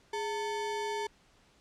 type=ring-modulated tone; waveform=square; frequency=659.3 Hz; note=E5; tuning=in tune; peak=-30 dBFS; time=0.13-1.07 s; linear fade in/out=5 ms; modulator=243 Hz; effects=pink hiss -64 dBFS RMS until 1.6 s + low-pass 7000 Hz 12 dB/octave